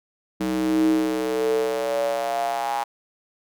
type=tone with high-pass filter sweep; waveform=square; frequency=63.2 Hz; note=B1; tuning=41 cents sharp; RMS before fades=-23 dBFS; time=0.4-2.84 s; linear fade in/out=10 ms; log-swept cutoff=250 to 860 Hz; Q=7.9; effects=none